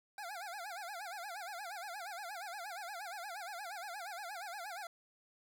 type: tone with vibrato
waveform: 25% pulse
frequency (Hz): 758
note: F#5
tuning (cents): +42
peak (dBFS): -39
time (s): 0.18-4.87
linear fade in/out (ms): 2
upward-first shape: sine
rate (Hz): 8.5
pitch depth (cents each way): 200
effects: none